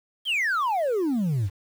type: exponential sweep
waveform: sine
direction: down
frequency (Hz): 3322 to 88.7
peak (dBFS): -19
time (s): 0.25-1.5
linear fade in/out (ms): 50
effects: tanh soft clip ceiling -21 dBFS + 8-bit